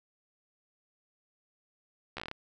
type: slowing click train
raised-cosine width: 0.3 ms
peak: -22 dBFS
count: 8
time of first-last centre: 2.17-2.314 s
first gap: 13 ms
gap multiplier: 1.15
effects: none